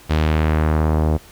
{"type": "tone with low-pass filter sweep", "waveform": "sawtooth", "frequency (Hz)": 77.78, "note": "D#2", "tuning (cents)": 0, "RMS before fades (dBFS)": -17, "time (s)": [0.09, 1.18], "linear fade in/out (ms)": 20, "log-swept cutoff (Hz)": [4200, 660], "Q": 1.1, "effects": ["pink hiss -45 dBFS RMS until 1.31 s"]}